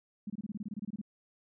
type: tone bursts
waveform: sine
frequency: 207.7 Hz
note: G#3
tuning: in tune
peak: -35 dBFS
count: 14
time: 0.27-1.015 s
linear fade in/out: 5 ms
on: 30 ms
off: 25 ms
effects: none